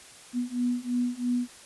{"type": "beating tone pair", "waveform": "sine", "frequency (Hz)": [243.4, 246.4], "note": ["B3", "B3"], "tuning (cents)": [-25, -4], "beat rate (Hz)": 3, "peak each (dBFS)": [-29, -28], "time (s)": [0.33, 1.48], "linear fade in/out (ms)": 50, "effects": ["white hiss -49 dBFS RMS until 1.65 s", "resampled to 24000 Hz"]}